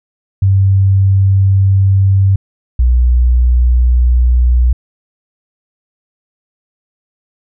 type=tone pair in turn; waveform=sine; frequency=97 / 61.11 Hz; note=G2 / B1; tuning=-18 / -18 cents; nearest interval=minor sixth; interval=800 cents; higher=first; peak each=-6 dBFS; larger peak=neither; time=0.42-2.36 / 2.79-4.73 s; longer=neither; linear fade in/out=5 ms; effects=none